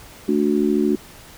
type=chord; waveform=sine; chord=D major; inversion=second; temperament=just; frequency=220.2 / 293.7 / 367.1 Hz; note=A3 / D4 / F#4; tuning=+2 / 0 / -14 cents; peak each=-20 dBFS; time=0.28-0.96 s; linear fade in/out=10 ms; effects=pink hiss -43 dBFS RMS until 1.37 s